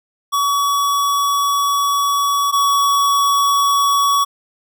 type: tone pair in turn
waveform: square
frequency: 1132 / 1127.3 Hz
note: C#6 / C#6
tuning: +36 / +29 cents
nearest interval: unison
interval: 7 cents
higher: first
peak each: -15 / -13 dBFS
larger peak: second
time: 0.32-2.52 / 2.52-4.25 s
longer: first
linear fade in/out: 20 ms
effects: none